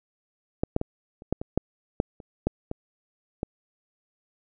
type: clicks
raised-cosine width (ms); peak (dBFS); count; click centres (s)
2; -10 / -9 / -15 / -30 / -10 / -19 / -8 / -8 / -29 / -9 / -17 / -14; 12; 0.635 / 0.764 / 0.814 / 1.221 / 1.326 / 1.415 / 1.576 / 2.001 / 2.202 / 2.47 / 2.714 / 3.431
effects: none